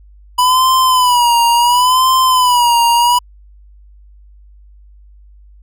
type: tone with vibrato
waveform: square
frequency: 987.8 Hz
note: B5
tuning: in tune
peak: -9 dBFS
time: 0.38-3.19 s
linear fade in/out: 10 ms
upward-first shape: sine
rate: 0.71 Hz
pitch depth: 89 cents each way
effects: added 50 Hz sine -39 dBFS peak until 5.62 s